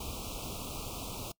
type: band-stop noise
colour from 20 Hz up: pink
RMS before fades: -40 dBFS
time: 0-1.32 s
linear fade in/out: 5 ms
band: 1300 to 2400 Hz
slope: 96 dB/octave
effects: noise-tail reverb RT60 0.1 s tail -23 dB re dry